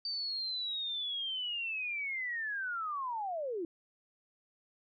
sine linear sweep, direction down, 4628 to 317.8 Hz, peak -34 dBFS, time 0.05-3.65 s, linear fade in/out 2 ms, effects none

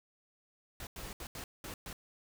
pink noise bursts at uneven times, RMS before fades -44 dBFS, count 6, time 0.8-0.87 / 0.96-1.13 / 1.2-1.27 / 1.35-1.44 / 1.64-1.74 / 1.86-1.93 s, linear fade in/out 2 ms, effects none

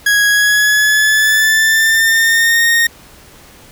40% pulse tone with pitch glide, 1659 to 1851.4 Hz, G#6 to A#6, -2 to -12 cents, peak -8 dBFS, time 0.06-2.87 s, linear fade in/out 5 ms, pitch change +190 cents, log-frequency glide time 0.28-2.65 s, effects pink hiss -41 dBFS RMS until 3.71 s

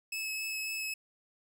sawtooth tone with vibrato, 2591 Hz, E7, 30 cents flat, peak -31 dBFS, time 0.12-0.94 s, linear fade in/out 5 ms, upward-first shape triangle, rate 3.7 Hz, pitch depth 12 cents each way, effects none

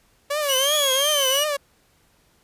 sawtooth tone with vibrato, 562 Hz, C#5, 24 cents sharp, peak -18 dBFS, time 0.3-1.57 s, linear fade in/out 10 ms, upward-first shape triangle, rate 2.8 Hz, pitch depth 160 cents each way
blue noise, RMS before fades -32 dBFS, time 0.41-1.41 s, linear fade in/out 20 ms
sawtooth linear two-way sweep, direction up then down, 2878 to 3373 to 2878 Hz, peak -17 dBFS, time 0.48-1.45 s, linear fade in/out 20 ms, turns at 0.78 s
effects pink hiss -61 dBFS RMS until 2.43 s + resampled to 32000 Hz

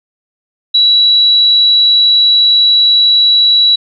sine tone, 3917 Hz, B7, 15 cents flat, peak -5 dBFS, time 0.74-3.76 s, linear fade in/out 10 ms, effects none

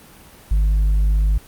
sine tone with tanh clipping, 51 Hz, G#1, 31 cents flat, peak -14 dBFS, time 0.51-1.38 s, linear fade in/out 5 ms, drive 3 dB, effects pink hiss -45 dBFS RMS until 1.47 s + Opus 32 kbps

